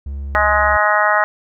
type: tone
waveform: triangle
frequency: 69.7 Hz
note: C#2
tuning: 10 cents sharp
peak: -21 dBFS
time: 0.06-0.77 s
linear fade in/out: 5 ms
type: harmonic tone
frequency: 209.7 Hz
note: G#3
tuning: 17 cents sharp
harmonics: 3 / 4 / 5 / 6 / 7 / 8 / 9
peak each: -19 / -19 / -21 / -18 / -20 / -24 / -19 dBFS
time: 0.35-1.24 s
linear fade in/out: 0 ms
effects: none